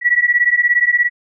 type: beating tone pair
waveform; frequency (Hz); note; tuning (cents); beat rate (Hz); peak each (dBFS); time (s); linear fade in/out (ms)
sine; 1929 / 1946; B6 / B6; -41 / -26; 17; -14; 0.01-1.1; 50
effects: none